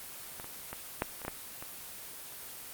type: clicks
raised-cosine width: 0.5 ms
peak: -26 / -29 / -23 / -13 / -30 / -22 / -18 / -26 dBFS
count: 8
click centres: 0.399 / 0.444 / 0.73 / 1.021 / 1.217 / 1.25 / 1.281 / 1.625 s
effects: white hiss -45 dBFS RMS until 2.73 s + Opus 24 kbps